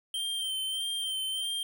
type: tone with vibrato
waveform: square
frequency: 3136 Hz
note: G7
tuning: in tune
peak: -31 dBFS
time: 0.14-1.63 s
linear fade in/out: 2 ms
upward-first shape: sine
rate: 1.6 Hz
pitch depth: 29 cents each way
effects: none